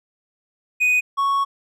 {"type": "tone pair in turn", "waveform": "triangle", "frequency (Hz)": [2489, 1108.7], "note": ["D#7", "C#6"], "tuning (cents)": [0, 0], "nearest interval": "octave + major second", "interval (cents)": 1400, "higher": "first", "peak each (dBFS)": [-13, -15], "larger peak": "first", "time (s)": [[0.8, 1.01], [1.17, 1.45]], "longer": "second", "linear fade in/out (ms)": 20, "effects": []}